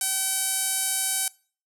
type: tone with band-pass filter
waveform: sawtooth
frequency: 766 Hz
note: G5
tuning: 40 cents flat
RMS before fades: -26 dBFS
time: 0.01-1.28 s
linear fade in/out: 2 ms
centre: 9700 Hz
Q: 2.3
effects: noise-tail reverb RT60 0.4 s tail -23 dB re dry